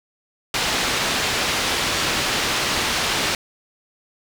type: low-pass noise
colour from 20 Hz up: white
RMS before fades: -22 dBFS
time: 0.54-3.35 s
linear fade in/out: 2 ms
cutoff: 4300 Hz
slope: 12 dB/octave
effects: none